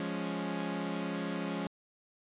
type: chord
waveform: sawtooth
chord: Db major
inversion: first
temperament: equal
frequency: 174.61 / 207.7 / 277.2 Hz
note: F3 / Ab3 / Db4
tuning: 0 / 0 / 0 cents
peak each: -34 dBFS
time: 0-1.67 s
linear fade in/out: 2 ms
effects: resampled to 8000 Hz